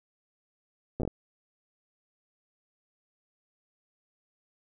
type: slowing click train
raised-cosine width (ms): 2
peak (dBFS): -19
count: 6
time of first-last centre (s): 1-1.077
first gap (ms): 8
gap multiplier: 1.33
effects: none